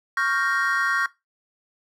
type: chord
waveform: triangle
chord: G half-diminished seventh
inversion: second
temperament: equal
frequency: 1108.7 / 1396.9 / 1568 / 1864.7 Hz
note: Db6 / F6 / G6 / Bb6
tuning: 0 / 0 / 0 / 0 cents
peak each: -24 dBFS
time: 0.17-1.06 s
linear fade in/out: 2 ms
effects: noise-tail reverb RT60 0.2 s tail -18 dB re dry + tanh soft clip ceiling -9 dBFS